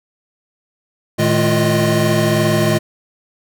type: tone cluster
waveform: square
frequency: 112.2 / 154.9 / 213.9 / 350.5 / 619 Hz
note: A2 / D#3 / A3 / F4 / D#5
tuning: +34 / -7 / -49 / +6 / -9 cents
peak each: -20 dBFS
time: 1.18-2.79 s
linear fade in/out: 20 ms
effects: none